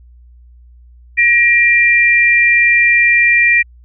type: tone pair together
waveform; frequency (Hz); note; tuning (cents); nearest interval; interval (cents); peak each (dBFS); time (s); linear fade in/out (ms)
sine; 1900 / 2379; A#6 / D7; +33 / +22; major third; 389; -10; 1.17-3.63; 20
effects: added 60 Hz sine -39 dBFS peak until 3.84 s